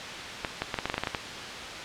clicks, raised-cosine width 0.3 ms, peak -11 dBFS, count 11, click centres 0.448 / 0.62 / 0.742 / 0.788 / 0.856 / 0.899 / 0.942 / 0.98 / 1.036 / 1.072 / 1.148 s, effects white hiss -36 dBFS RMS until 1.84 s + low-pass 4000 Hz 12 dB/octave

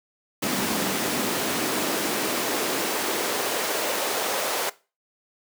pink noise with high-pass filter sweep, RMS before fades -26 dBFS, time 0.42-4.7 s, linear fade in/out 10 ms, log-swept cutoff 210 to 550 Hz, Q 1.6, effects noise-tail reverb RT60 0.3 s tail -19 dB re dry

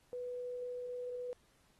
sine tone, 493.9 Hz, B4, in tune, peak -39 dBFS, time 0.13-1.33 s, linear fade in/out 0 ms, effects pink hiss -71 dBFS RMS until 1.79 s + AAC 32 kbps

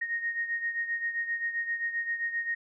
sine beating tone pair, 1860 / 1867.6 Hz, A#6 / A#6, -4 / +3 cents, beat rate 7.6 Hz, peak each -30 / -36 dBFS, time 0.01-2.55 s, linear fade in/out 10 ms, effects none

